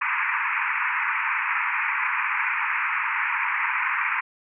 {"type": "band-pass noise", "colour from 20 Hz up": "white", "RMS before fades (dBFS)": -25, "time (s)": [0.01, 4.21], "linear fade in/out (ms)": 10, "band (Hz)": [890, 2500], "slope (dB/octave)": 96, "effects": []}